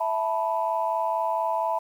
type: chord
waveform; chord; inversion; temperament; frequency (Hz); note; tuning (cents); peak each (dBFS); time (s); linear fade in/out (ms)
sine; E suspended fourth; none; equal with one note detuned; 659.3 / 880 / 984.3; E5 / A5 / B5; 0 / 0 / -6; -27; 0-1.79; 10
effects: tanh soft clip ceiling -13 dBFS + 9-bit